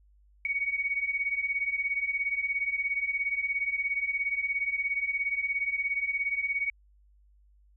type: beating tone pair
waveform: sine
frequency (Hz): 2227 / 2244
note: C#7 / C#7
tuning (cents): +7 / +21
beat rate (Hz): 17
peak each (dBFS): -32 / -29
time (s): 0.45-6.7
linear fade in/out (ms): 2
effects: added 50 Hz sine -58 dBFS peak until 7.76 s